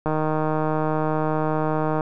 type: click train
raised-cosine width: 1 ms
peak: -10 dBFS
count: 303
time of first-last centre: 0.06-2.008 s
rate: 155 Hz
effects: none